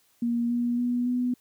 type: tone with pitch steps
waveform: sine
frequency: 236.3 / 240 / 243.8 / 247.6 Hz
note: A#3 / B3 / B3 / B3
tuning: +24 / -49 / -22 / +5 cents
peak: -23 dBFS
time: 0.22-1.34 s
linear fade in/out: 5 ms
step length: 280 ms
effects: white hiss -65 dBFS RMS until 1.4 s